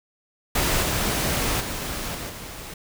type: noise with level steps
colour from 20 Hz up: pink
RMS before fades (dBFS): -22 / -24 / -30 / -33 / -37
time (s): 0.55-2.74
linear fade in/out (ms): 5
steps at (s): 0.82 / 1.6 / 2.14 / 2.29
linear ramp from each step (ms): 10
effects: none